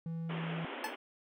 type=tone; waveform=triangle; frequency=164.81 Hz; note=E3; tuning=in tune; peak=-34 dBFS; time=0.06-0.65 s; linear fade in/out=2 ms
type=band-pass noise; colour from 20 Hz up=pink; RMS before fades=-43 dBFS; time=0.29-0.96 s; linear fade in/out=10 ms; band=240 to 3300 Hz; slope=96 dB/octave
type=tone with exponential decay; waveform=25% pulse; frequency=867 Hz; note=A5; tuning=26 cents flat; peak=-28 dBFS; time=0.84-0.96 s; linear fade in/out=2 ms; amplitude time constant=25 ms
effects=none